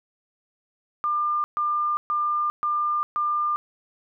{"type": "tone bursts", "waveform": "sine", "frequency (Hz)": 1199, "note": "D6", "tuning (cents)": 36, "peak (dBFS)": -21, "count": 5, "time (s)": [1.04, 3.56], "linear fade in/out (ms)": 0, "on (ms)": 400, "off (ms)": 130, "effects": []}